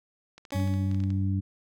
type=clicks; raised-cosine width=0.2 ms; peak=-30 dBFS; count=12; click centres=0.38 / 0.452 / 0.506 / 0.56 / 0.6 / 0.676 / 0.739 / 0.914 / 0.946 / 1.003 / 1.038 / 1.104 s
type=tone with exponential decay; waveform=20% pulse; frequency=280 Hz; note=C#4; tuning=18 cents sharp; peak=-26 dBFS; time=0.52-1.35 s; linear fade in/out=2 ms; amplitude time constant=180 ms
type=harmonic tone; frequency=96.5 Hz; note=G2; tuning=27 cents flat; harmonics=1 / 2 / 3; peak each=-25 / -31 / -35 dBFS; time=0.54-1.41 s; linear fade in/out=20 ms
effects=none